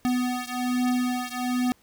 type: beating tone pair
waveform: square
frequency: 248.6 / 249.8 Hz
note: B3 / B3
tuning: +12 / +20 cents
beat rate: 1.2 Hz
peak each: -27 / -28 dBFS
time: 0.05-1.72 s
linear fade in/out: 0 ms
effects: pink hiss -61 dBFS RMS until 1.82 s